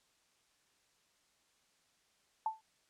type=tone with exponential decay; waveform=sine; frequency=880 Hz; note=A5; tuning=in tune; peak=-28 dBFS; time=2.46-2.61 s; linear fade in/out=2 ms; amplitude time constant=32 ms; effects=white hiss -73 dBFS RMS until 2.89 s + low-pass 8000 Hz 12 dB/octave